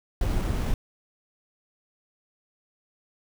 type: noise with sample-and-hold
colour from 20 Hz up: brown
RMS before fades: -25 dBFS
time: 0.21-0.74 s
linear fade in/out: 2 ms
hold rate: 8820 Hz
effects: none